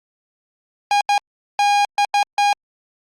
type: tone bursts at uneven times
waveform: 45% pulse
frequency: 816 Hz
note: G#5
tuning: 31 cents flat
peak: -13 dBFS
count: 6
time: 0.91-1.01 / 1.09-1.18 / 1.59-1.85 / 1.98-2.05 / 2.14-2.23 / 2.38-2.53 s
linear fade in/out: 2 ms
effects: low-pass 6000 Hz 12 dB/octave + Opus 48 kbps